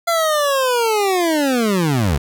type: linear sweep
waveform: 25% pulse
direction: down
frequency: 686 to 64.2 Hz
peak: -11 dBFS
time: 0.07-2.18 s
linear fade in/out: 10 ms
effects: none